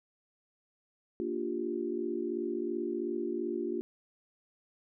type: chord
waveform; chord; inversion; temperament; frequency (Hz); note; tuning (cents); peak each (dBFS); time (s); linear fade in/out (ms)
sine; G minor seventh; first; equal; 233.1 / 293.7 / 349.2 / 392; Bb3 / D4 / F4 / G4; 0 / 0 / 0 / 0; -39 / -39 / -34 / -38; 1.2-3.81; 0
effects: none